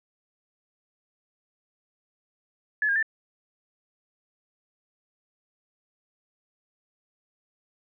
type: tone with pitch steps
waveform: sine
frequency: 1712 / 1620 / 1774 Hz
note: A6 / G#6 / A6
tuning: -48 / -43 / +14 cents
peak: -21 dBFS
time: 2.82-3.027 s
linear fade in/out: 2 ms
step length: 69 ms
effects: none